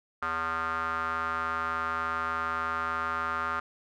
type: tone with band-pass filter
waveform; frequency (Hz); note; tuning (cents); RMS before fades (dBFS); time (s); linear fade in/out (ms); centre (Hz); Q
square; 81.7; E2; -15; -31; 0.22-3.6; 5; 1300; 7
effects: none